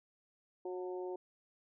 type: harmonic tone with a mistuned harmonic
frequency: 182.4 Hz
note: F#3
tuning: 24 cents flat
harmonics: 2 / 3 / 4 / 5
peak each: -39 / -48 / -50 / -52 dBFS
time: 0.65-1.16 s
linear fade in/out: 5 ms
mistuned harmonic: 5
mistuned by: -22 cents
effects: none